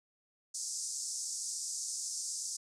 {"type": "band-pass noise", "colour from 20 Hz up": "white", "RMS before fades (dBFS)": -39, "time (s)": [0.54, 2.57], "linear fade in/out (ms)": 10, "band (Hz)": [5100, 8800], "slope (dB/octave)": 48, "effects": []}